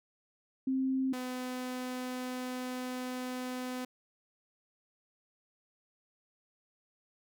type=tone pair in turn; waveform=sine / sawtooth; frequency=263.6 / 252.7 Hz; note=C4 / B3; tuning=+13 / +40 cents; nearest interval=minor second; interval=73 cents; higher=first; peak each=-28 / -32 dBFS; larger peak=first; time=0.67-1.13 / 1.13-3.85 s; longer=second; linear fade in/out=5 ms; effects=none